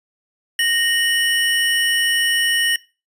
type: tone pair together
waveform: square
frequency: 1855.6 / 2960 Hz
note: A#6 / F#7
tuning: -8 / 0 cents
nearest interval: minor sixth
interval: 808 cents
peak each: -19 dBFS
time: 0.59-2.76 s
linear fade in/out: 2 ms
effects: noise-tail reverb RT60 0.3 s tail -20 dB re dry + resampled to 32000 Hz